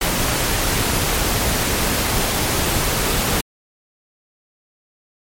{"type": "noise", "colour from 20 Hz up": "pink", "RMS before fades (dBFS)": -19, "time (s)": [0.01, 3.41], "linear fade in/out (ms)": 5, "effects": ["MP3 64 kbps"]}